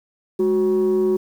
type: tone pair together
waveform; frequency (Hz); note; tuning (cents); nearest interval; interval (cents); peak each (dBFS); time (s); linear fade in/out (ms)
sine; 208.1 / 370.8; G#3 / F#4; +4 / +4; minor seventh; 1000; -21 / -14; 0.39-1.17; 10
effects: tanh soft clip ceiling -13 dBFS + 8-bit